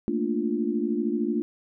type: chord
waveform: sine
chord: Bb major seventh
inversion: third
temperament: equal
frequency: 220 / 233.1 / 293.7 / 349.2 Hz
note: A3 / Bb3 / D4 / F4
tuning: 0 / 0 / 0 / 0 cents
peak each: -29 dBFS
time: 0.08-1.42 s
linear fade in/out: 0 ms
effects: none